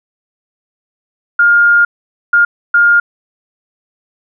sine tone bursts at uneven times, 1413 Hz, F6, 20 cents sharp, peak -5 dBFS, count 3, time 1.39-1.85 / 2.33-2.45 / 2.74-3 s, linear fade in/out 5 ms, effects none

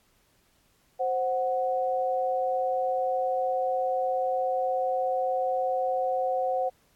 sine tone pair together, 523.3 / 740 Hz, C5 / F#5, 0 / 0 cents, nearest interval tritone, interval 600 cents, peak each -27 dBFS, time 0.99-6.7 s, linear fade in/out 20 ms, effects pink hiss -66 dBFS RMS until 6.95 s + AAC 64 kbps

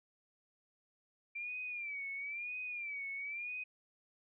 sine tone with vibrato, 2349 Hz, D7, in tune, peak -39 dBFS, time 1.35-3.64 s, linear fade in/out 10 ms, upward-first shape sine, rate 1 Hz, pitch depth 110 cents each way, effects none

